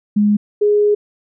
sine tone pair in turn, 207.7 / 415.4 Hz, G#3 / G#4, 0 / 0 cents, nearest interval octave, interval 1200 cents, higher second, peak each -10 dBFS, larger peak neither, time 0.16-0.37 / 0.61-0.95 s, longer second, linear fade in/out 10 ms, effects none

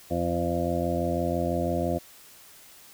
harmonic tone with a mistuned harmonic, 86 Hz, F2, 26 cents flat, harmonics 1 / 2 / 3 / 4 / 6 / 7 / 8, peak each -32 / -32 / -32 / -32 / -32 / -32 / -32 dBFS, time 0.1-1.99 s, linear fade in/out 20 ms, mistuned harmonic 1, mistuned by -32 cents, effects white hiss -51 dBFS RMS until 2.93 s

